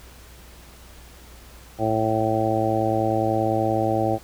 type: harmonic tone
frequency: 110.4 Hz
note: A2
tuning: 6 cents sharp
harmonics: 1 / 2 / 3 / 4 / 5 / 6 / 7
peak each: -27 / -31 / -25 / -31 / -26 / -28 / -25 dBFS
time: 1.78-4.19 s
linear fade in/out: 50 ms
effects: added 60 Hz sine -46 dBFS peak until 4.23 s + pink hiss -48 dBFS RMS until 4.23 s